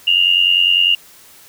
sine tone pair together, 2786 / 2876 Hz, F7 / F#7, -5 / -50 cents, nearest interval minor second, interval 55 cents, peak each -13 dBFS, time 0.07-0.95 s, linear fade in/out 5 ms, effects white hiss -44 dBFS RMS until 1.48 s

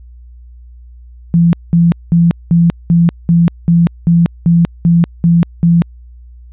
sine tone bursts, 169.6 Hz, E3, 50 cents sharp, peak -5 dBFS, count 12, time 1.34-5.82 s, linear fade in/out 0 ms, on 190 ms, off 200 ms, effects added 60 Hz sine -33 dBFS peak until 6.52 s + resampled to 8000 Hz

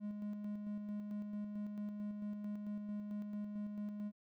triangle tone with tremolo, 207.7 Hz, G#3, in tune, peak -37 dBFS, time 0-4.12 s, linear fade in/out 50 ms, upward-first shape square, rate 4.5 Hz, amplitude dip 35%, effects none

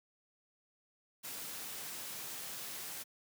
white noise, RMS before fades -44 dBFS, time 1.23-3.04 s, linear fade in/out 20 ms, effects high-pass 100 Hz 12 dB/octave

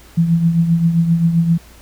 sine tone with tremolo, 167.3 Hz, E3, 26 cents sharp, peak -8 dBFS, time 0.17-1.58 s, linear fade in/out 10 ms, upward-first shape triangle, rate 7.6 Hz, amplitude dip 65%, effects added 58 Hz sine -42 dBFS peak until 1.81 s + pink hiss -45 dBFS RMS until 1.81 s

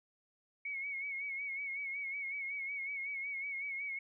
sine tone with vibrato, 2214 Hz, C#7, 3 cents flat, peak -37 dBFS, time 0.65-3.99 s, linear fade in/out 5 ms, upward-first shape sine, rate 5.4 Hz, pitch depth 57 cents each way, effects none

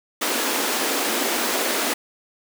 pink high-pass noise, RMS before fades -23 dBFS, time 0.21-1.94 s, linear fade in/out 10 ms, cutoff 240 Hz, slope 48 dB/octave, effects none

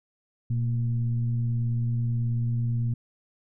sine tone with frequency modulation, 119.2 Hz, A#2, 39 cents sharp, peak -23 dBFS, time 0.5-2.94 s, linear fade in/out 5 ms, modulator 110 Hz, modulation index 0.44, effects none

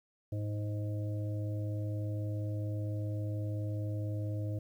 harmonic tone with a mistuned harmonic, 104.3 Hz, G#2, 8 cents sharp, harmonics 1 / 3 / 5 / 6, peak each -33 / -43 / -47 / -49 dBFS, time 0.32-4.59 s, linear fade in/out 5 ms, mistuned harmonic 1, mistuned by +27 cents, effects 11-bit

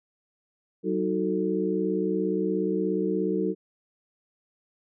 sine tone cluster, 188.9 / 311.5 / 368.4 / 445.1 Hz, F#3 / D#4 / F#4 / A4, +36 / +2 / -7 / +20 cents, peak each -29 dBFS, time 0.83-3.55 s, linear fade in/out 50 ms, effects none

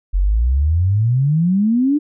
sine exponential sweep, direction up, 43.34 to 304 Hz, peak -12 dBFS, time 0.13-1.99 s, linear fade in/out 20 ms, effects none

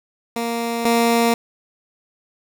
15% pulse tone pair in turn, 233.1 / 233.1 Hz, A#3 / A#3, 0 / 0 cents, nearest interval unison, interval 0 cents, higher neither, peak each -15 / -8 dBFS, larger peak second, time 0.36-0.85 / 0.85-1.34 s, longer neither, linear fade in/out 2 ms, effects none

